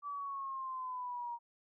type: exponential sweep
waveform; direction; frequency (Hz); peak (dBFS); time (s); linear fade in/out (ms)
sine; down; 1161 to 940; -38; 0.02-1.39; 50
effects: none